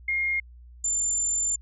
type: tone pair in turn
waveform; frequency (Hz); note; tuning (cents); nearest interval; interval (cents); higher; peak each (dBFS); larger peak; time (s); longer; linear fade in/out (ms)
sine; 2134 / 7178; C7 / A8; +34 / +34; octave + major sixth; 2100; second; -23; neither; 0.08-0.4 / 0.84-1.56; second; 5
effects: added 60 Hz sine -45 dBFS peak until 1.61 s